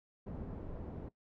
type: low-pass noise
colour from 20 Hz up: pink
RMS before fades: -44 dBFS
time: 0.26-1.09 s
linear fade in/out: 10 ms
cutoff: 510 Hz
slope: 12 dB/octave
effects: noise-tail reverb RT60 0.1 s tail -18 dB re dry